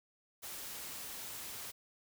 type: noise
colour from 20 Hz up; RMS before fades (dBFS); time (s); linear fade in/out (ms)
white; -45; 0.42-1.72; 20
effects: none